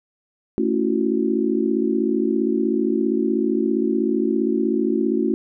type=chord; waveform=sine; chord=F# minor seventh; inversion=first; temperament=just; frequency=222 / 277.5 / 333 / 370 Hz; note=A3 / C#4 / E4 / F#4; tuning=+16 / +2 / +18 / 0 cents; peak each=-23 dBFS; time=0.58-5.34 s; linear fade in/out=0 ms; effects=none